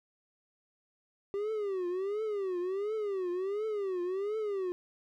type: tone with vibrato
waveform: triangle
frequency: 392.9 Hz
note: G4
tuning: 4 cents sharp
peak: -29 dBFS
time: 1.34-4.72 s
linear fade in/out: 0 ms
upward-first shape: triangle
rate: 1.4 Hz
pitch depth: 210 cents each way
effects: none